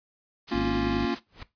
white noise, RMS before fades -39 dBFS, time 0.47-1.2 s, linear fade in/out 20 ms
square chord, Bb minor, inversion none, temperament equal, 233.1 / 277.2 / 349.2 Hz, Bb3 / Db4 / F4, 0 / 0 / 0 cents, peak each -30 / -30 / -30 dBFS, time 0.51-1.15 s, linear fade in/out 10 ms
harmonic tone, 51.4 Hz, G#1, 17 cents flat, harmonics 1 / 2 / 3 / 4 / 5 / 6 / 7, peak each -33 / -36 / -38 / -39 / -40 / -41 / -41 dBFS, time 0.54-1.06 s, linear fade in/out 5 ms
pink noise with exponential growth, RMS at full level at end -37 dBFS, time 1.26-1.43 s, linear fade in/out 2 ms, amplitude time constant 35 ms
effects noise-tail reverb RT60 0.2 s tail -17 dB re dry + resampled to 11025 Hz

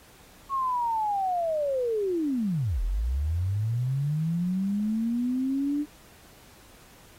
sine linear two-way sweep, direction down then up, 1106 to 38.89 to 298.2 Hz, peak -24 dBFS, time 0.49-5.86 s, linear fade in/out 50 ms, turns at 2.82 s, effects pink hiss -54 dBFS RMS until 7.18 s + AAC 48 kbps

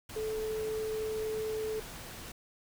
sine tone in noise, 435.5 Hz, A4, 18 cents flat, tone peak -32 dBFS, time 0.16-1.8 s, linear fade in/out 5 ms, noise pink, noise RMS -45 dBFS, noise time 0.09-2.32 s, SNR +10 dB, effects none

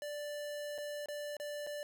square tone with dropouts, 587.3 Hz, D5, in tune, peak -40 dBFS, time 0.02-1.83 s, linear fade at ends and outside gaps 1 ms, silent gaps 0.78-0.784 / 1.059-1.085 / 1.368-1.399 / 1.666-1.671 s, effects none

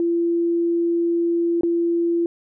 sine tone with dropouts, 340 Hz, F4, 46 cents flat, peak -17 dBFS, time 0-2.26 s, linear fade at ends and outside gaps 1 ms, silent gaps 1.61-1.633 s, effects none

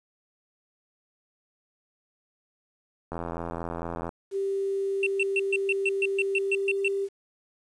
click train, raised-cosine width 1 ms, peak -19 dBFS, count 83, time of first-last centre 3.12-4.092 s, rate 84.4 Hz
sine tone with pitch glide, 392 to 394.5 Hz, G4 to G4, 0 to +11 cents, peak -25 dBFS, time 4.31-7.09 s, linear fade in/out 50 ms, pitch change +11 cents, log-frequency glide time 6.36-6.9 s
triangle tone bursts, 2700 Hz, E7, 41 cents sharp, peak -21 dBFS, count 12, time 5.03-6.88 s, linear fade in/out 2 ms, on 35 ms, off 130 ms
effects resampled to 22050 Hz + 9-bit

